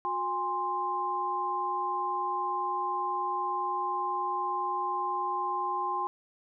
sine tone cluster, 362 / 817 / 1047 Hz, F#4 / G#5 / C6, -38 / -29 / +1 cents, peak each -39 / -33 / -30 dBFS, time 0.05-6.07 s, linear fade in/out 0 ms, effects none

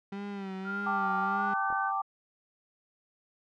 35% pulse tone with vibrato, 196 Hz, G3, in tune, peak -34 dBFS, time 0.12-1.54 s, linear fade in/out 5 ms, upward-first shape sine, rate 1.7 Hz, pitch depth 59 cents each way
sine tone with pitch glide, 1400 to 1526.7 Hz, F6 to G6, +4 to -46 cents, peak -33 dBFS, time 0.64-1.92 s, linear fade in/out 50 ms, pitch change +150 cents, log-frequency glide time 1.34-1.58 s
sine chord, G suspended second, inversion none, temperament just, 784 / 882 / 1176 Hz, G5 / A5 / D6, 0 / +4 / +2 cents, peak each -32 / -36 / -31 dBFS, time 0.86-2.02 s, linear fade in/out 10 ms
clicks, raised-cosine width 1 ms, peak -30 dBFS, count 2, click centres 1.703 / 1.726 s
effects low-pass 3000 Hz 12 dB/octave

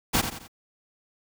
pink noise with echo, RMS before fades -22 dBFS, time 0.13-0.22 s, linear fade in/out 20 ms, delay 87 ms, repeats 3, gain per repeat -8 dB, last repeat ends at 0.481 s, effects none

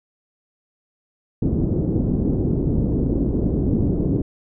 white low-pass noise, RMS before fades -20 dBFS, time 1.42-4.22 s, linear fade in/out 5 ms, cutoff 330 Hz, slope 24 dB/octave, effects none

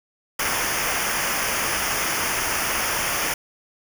pink noise with comb filter, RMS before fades -24 dBFS, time 0.39-3.34 s, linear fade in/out 5 ms, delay 0.25 ms, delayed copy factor -0.8, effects none

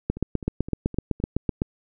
two click trains, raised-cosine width 3 ms, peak -22 / -9 dBFS, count 5 / 13, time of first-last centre 0.17-1.201 / 0.1-1.619 s, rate 3.88 / 7.9 Hz, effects none

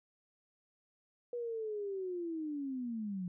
sine linear sweep, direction down, 487.1 to 174.61 Hz, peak -36 dBFS, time 1.33-3.28 s, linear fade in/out 2 ms, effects none

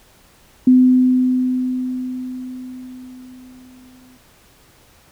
sine tone with exponential decay, 254.2 Hz, C4, 50 cents flat, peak -6 dBFS, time 0.67-4.17 s, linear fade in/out 5 ms, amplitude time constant 760 ms, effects pink hiss -51 dBFS RMS until 5.11 s

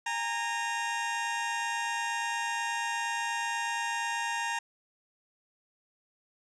20% pulse tone pair together, 816 / 924.3 Hz, G#5 / A#5, -31 / -15 cents, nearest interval major second, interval 216 cents, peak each -32 / -26 dBFS, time 0.06-4.59 s, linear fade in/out 5 ms, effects resampled to 22050 Hz

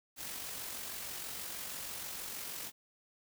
white noise with amplitude modulation, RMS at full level -41 dBFS, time 0.16-2.72 s, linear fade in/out 50 ms, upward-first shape sine, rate 46.3 Hz, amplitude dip 35%, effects none

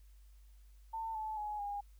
sine tone with pitch steps, 897 / 868.4 / 840.8 / 814 Hz, A5 / A5 / G#5 / G#5, +33 / -23 / +21 / -35 cents, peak -37 dBFS, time 0.93-1.81 s, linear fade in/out 10 ms, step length 220 ms, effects added 50 Hz sine -56 dBFS peak until 1.99 s + white hiss -74 dBFS RMS until 1.99 s

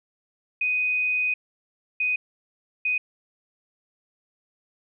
sine tone bursts at uneven times, 2496 Hz, D#7, 5 cents sharp, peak -21 dBFS, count 3, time 0.61-1.34 / 2-2.16 / 2.85-2.98 s, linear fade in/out 5 ms, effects none

